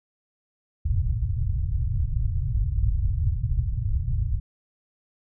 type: low-pass noise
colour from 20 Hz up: white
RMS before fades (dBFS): -24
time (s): 0.85-4.4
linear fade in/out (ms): 10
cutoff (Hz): 120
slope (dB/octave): 48
effects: none